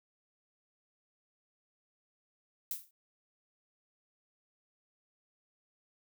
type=noise with exponential decay; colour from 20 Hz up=violet; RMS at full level=-33 dBFS; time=2.71-2.91 s; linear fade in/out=2 ms; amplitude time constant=42 ms; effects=none